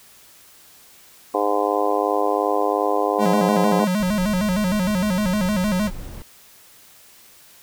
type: harmonic tone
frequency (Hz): 102.8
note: G#2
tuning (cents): -17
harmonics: 3 / 4 / 5 / 6 / 7 / 8 / 9 / 10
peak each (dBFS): -27 / -24 / -24 / -28 / -24 / -28 / -32 / -26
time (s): 1.34-3.85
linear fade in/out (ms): 5
type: tone with vibrato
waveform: square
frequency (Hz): 196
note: G3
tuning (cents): 0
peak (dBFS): -19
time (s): 3.18-5.91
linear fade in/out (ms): 50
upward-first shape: square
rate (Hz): 6.5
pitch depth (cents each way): 130
type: noise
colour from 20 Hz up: brown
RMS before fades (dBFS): -34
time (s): 4-6.22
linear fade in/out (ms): 0
effects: white hiss -49 dBFS RMS until 7.62 s